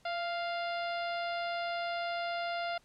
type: harmonic tone with a mistuned harmonic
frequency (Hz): 698.5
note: F5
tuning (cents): 0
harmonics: 1 / 2 / 3 / 4 / 5 / 6 / 7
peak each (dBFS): -34 / -40 / -44 / -46 / -48 / -50 / -51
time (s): 0.05-2.78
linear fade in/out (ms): 5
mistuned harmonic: 1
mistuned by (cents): -32
effects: pink hiss -66 dBFS RMS until 2.84 s + low-pass 9000 Hz 12 dB/octave